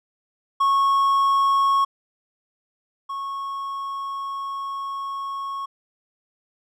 triangle tone pair in turn, 1100 / 1100 Hz, C#6 / C#6, -14 / -14 cents, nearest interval unison, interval 0 cents, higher neither, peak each -14 / -25 dBFS, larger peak first, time 0.6-1.85 / 3.09-5.66 s, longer second, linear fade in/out 10 ms, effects none

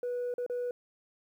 sine tone with dropouts, 489.5 Hz, B4, 15 cents flat, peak -29 dBFS, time 0.03-0.71 s, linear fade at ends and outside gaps 2 ms, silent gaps 0.34-0.381 / 0.464-0.498 s, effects tanh soft clip ceiling -29 dBFS + 11-bit

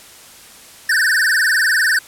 square tone with vibrato, 1661.2 Hz, G#6, in tune, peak -13 dBFS, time 0.89-1.99 s, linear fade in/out 5 ms, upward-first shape sine, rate 20 Hz, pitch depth 190 cents each way, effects white hiss -41 dBFS RMS until 2.07 s + low-pass 12000 Hz 12 dB/octave

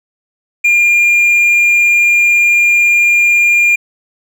triangle tone, 2406 Hz, D7, 41 cents sharp, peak -5 dBFS, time 0.64-3.76 s, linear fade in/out 10 ms, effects none

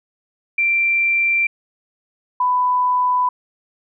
sine tone pair in turn, 2357 / 996.2 Hz, D7 / B5, +6 / +15 cents, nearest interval octave + minor third, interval 1491 cents, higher first, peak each -14 dBFS, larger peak neither, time 0.58-1.47 / 2.4-3.29 s, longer neither, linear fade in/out 5 ms, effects none

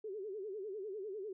sine tone with vibrato, 405.4 Hz, G#4, 42 cents flat, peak -40 dBFS, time 0.04-1.33 s, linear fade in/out 5 ms, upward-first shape sine, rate 10 Hz, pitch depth 150 cents each way, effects none

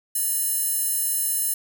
square tone with high-pass filter, 587.3 Hz, D5, in tune, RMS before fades -24 dBFS, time 0.15-1.54 s, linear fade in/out 5 ms, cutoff 11000 Hz, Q 1.9, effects none

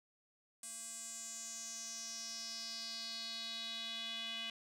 square tone with band-pass filter sweep, 227.4 Hz, A#3, 43 cents flat, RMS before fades -45 dBFS, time 0.63-4.5 s, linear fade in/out 2 ms, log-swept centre 8500 to 3100 Hz, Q 5, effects none

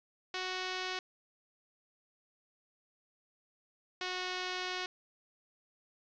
5% pulse tone pair in turn, 370 / 366.4 Hz, F#4 / F#4, 0 / -17 cents, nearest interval unison, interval 17 cents, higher first, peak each -24 dBFS, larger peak neither, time 0.34-0.99 / 4.01-4.86 s, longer second, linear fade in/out 2 ms, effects resampled to 16000 Hz + 10-bit

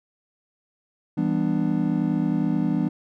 triangle chord, E minor seventh, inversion none, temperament just, 164.81 / 197.78 / 247.2 / 296.7 Hz, E3 / G3 / B3 / D4, 0 / +16 / +2 / +18 cents, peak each -24 dBFS, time 1.17-2.89 s, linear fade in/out 10 ms, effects none

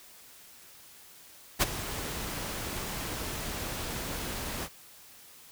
pink noise with ADSR envelope, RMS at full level -21 dBFS, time 1.59-4.69 s, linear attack 32 ms, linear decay 22 ms, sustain -15 dB, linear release 47 ms, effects white hiss -53 dBFS RMS until 5.51 s

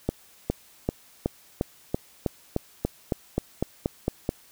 accelerating click train, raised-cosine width 2 ms, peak -10 dBFS, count 15, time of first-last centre 0.09-4.291 s, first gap 410 ms, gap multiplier 0.95, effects white hiss -55 dBFS RMS until 4.51 s

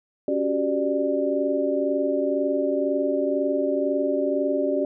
sine tone cluster, 278.4 / 370.7 / 392.7 / 593 Hz, C#4 / F#4 / G4 / D5, +8 / +3 / +3 / +17 cents, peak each -26 / -28 / -28 / -24 dBFS, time 0.28-4.85 s, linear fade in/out 2 ms, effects none

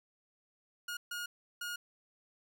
sawtooth tone bursts at uneven times, 1433 Hz, F6, 44 cents sharp, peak -34 dBFS, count 3, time 0.88-0.97 / 1.11-1.26 / 1.61-1.76 s, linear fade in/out 5 ms, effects none

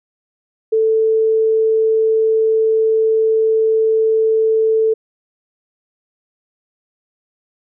sine tone, 442.1 Hz, A4, 8 cents sharp, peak -11 dBFS, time 0.72-4.94 s, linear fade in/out 10 ms, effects none

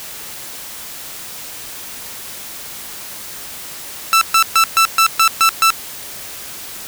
sawtooth tone bursts, 1328 Hz, E6, 12 cents sharp, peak -5 dBFS, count 8, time 4.13-5.704 s, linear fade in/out 0 ms, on 83 ms, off 130 ms, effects white hiss -31 dBFS RMS until 6.87 s

